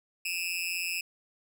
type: tone with amplitude modulation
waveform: sawtooth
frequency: 2581 Hz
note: E7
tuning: 37 cents flat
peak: -23 dBFS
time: 0.25-1.01 s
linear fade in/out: 5 ms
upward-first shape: sine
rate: 176 Hz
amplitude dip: 100%
effects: none